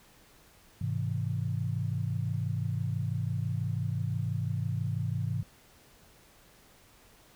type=chord; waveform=sine; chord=Ab augmented; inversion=none; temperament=just; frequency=103.83 / 129.78 / 162.23 Hz; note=Ab2 / C3 / E3; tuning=0 / -14 / -27 cents; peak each=-32 / -33 / -35 dBFS; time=0.81-5.43 s; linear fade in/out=5 ms; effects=pink hiss -59 dBFS RMS until 7.35 s